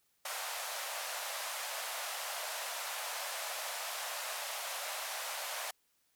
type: band-pass noise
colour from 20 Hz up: pink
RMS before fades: -40 dBFS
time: 0.25-5.71 s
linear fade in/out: 5 ms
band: 570 to 15000 Hz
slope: 48 dB/octave
effects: white hiss -75 dBFS RMS until 6.15 s